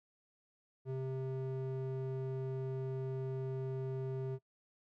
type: tone with band-pass filter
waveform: square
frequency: 131.8 Hz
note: C3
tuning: 13 cents sharp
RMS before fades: -39 dBFS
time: 0.85-4.39 s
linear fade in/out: 50 ms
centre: 270 Hz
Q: 7.4
effects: noise-tail reverb RT60 0.1 s tail -21 dB re dry